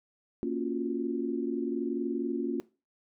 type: chord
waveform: sine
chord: Gb major seventh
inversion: first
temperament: equal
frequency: 233.1 / 277.2 / 349.2 / 370 Hz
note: Bb3 / Db4 / F4 / Gb4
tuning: 0 / 0 / 0 / 0 cents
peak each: -34 / -33 / -33 / -39 dBFS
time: 0.43-2.6 s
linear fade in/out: 0 ms
effects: noise-tail reverb RT60 0.3 s tail -19 dB re dry